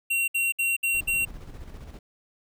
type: tone bursts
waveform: square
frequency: 2743 Hz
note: F7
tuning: 32 cents flat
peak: -23 dBFS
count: 5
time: 0.1-1.252 s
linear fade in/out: 10 ms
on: 180 ms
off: 63 ms
type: noise with tremolo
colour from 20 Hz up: brown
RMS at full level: -39 dBFS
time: 0.94-1.99 s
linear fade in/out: 2 ms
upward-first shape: square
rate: 15 Hz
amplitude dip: 45%
effects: none